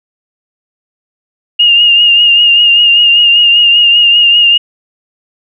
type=tone with vibrato; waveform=sine; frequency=2833 Hz; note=F7; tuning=24 cents sharp; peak=-3 dBFS; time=1.59-4.58 s; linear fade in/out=10 ms; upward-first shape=triangle; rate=5.1 Hz; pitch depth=40 cents each way; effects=none